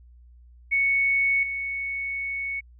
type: tone with level steps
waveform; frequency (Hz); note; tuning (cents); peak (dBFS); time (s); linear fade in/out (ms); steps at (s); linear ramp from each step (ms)
sine; 2217; C#7; 0; -19 / -27; 0.71-2.61; 20; 1.43; 2
effects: added 60 Hz sine -48 dBFS peak until 2.79 s